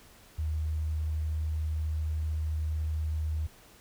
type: tone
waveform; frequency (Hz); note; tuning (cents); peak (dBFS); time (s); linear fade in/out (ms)
sine; 77.78; D#2; 0; -28; 0.38-3.47; 10
effects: pink hiss -56 dBFS RMS until 3.8 s